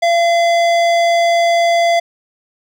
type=tone with hard clipping; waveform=sine; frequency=682 Hz; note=F5; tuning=41 cents flat; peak=-12 dBFS; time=0.02-2 s; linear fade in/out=10 ms; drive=15 dB; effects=none